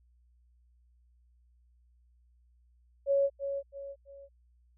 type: tone with echo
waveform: sine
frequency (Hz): 556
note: C#5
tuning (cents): +5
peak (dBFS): -23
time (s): 3.06-3.3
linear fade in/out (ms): 50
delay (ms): 330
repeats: 3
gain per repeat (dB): -8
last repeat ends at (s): 4.29
effects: added 60 Hz sine -62 dBFS peak until 4.77 s